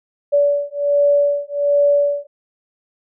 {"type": "beating tone pair", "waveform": "sine", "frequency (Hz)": [574, 575.3], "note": ["D5", "D5"], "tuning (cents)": [-40, -36], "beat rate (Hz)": 1.3, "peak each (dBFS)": -16, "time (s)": [0.32, 2.27], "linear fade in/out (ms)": 20, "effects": []}